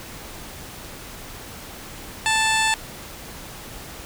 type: tone with low-pass filter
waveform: 15% pulse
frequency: 881 Hz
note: A5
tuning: 2 cents sharp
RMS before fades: -20 dBFS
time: 2.26-2.74 s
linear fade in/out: 0 ms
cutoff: 7500 Hz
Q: 2
effects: pink hiss -38 dBFS RMS until 4.05 s